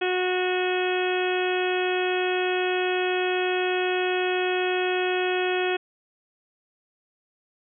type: harmonic tone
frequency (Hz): 365.6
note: F#4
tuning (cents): -21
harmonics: 1 / 2 / 3 / 4 / 5 / 6 / 7 / 8 / 9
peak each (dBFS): -24 / -30 / -39 / -33 / -34 / -40 / -31 / -41 / -36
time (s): 0.01-5.77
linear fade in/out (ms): 10
effects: none